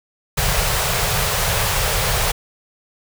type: band-stop noise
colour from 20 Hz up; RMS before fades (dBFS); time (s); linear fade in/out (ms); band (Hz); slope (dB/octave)
pink; -19; 0.37-2.32; 10; 170 to 420; 48
effects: none